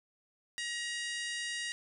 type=harmonic tone; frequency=949 Hz; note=A#5; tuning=31 cents sharp; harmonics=2 / 3 / 4 / 5 / 6 / 7 / 8 / 9 / 10; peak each=-38 / -42 / -44 / -46 / -48 / -49 / -50 / -51 / -52 dBFS; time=0.58-1.72 s; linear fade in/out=0 ms; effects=none